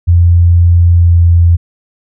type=tone with pitch glide; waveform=sine; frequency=86.3 to 85.41 Hz; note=F2 to F2; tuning=-20 to -38 cents; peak=-3 dBFS; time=0.07-1.57 s; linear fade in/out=20 ms; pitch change=-18 cents; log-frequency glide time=0.94-1.17 s; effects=none